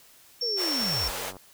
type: tone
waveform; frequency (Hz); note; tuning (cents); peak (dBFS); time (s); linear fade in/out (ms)
sine; 5450; F8; -43; -26; 0.41-1.08; 5
type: linear sweep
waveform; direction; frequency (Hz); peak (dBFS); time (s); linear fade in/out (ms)
sine; down; 493.9 to 31.03; -32; 0.42-1.11; 10
type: high-pass noise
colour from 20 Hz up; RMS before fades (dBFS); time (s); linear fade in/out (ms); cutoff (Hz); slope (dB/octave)
pink; -34; 0.56-1.33; 50; 410; 96
type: click train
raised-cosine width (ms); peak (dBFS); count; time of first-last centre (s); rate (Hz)
1; -30; 53; 0.81-1.367; 93.3
effects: white hiss -55 dBFS RMS until 1.53 s